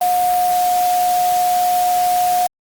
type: tone in noise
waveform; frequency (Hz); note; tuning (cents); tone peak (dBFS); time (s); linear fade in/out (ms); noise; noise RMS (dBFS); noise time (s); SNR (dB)
sine; 720; F#5; -47; -13; 0.01-2.47; 5; white; -27; 0.01-2.47; +11
effects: Opus 32 kbps